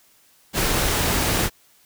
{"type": "noise", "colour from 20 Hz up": "pink", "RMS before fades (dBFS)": -21, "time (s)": [0.53, 1.5], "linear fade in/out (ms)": 50, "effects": ["white hiss -57 dBFS RMS until 1.85 s"]}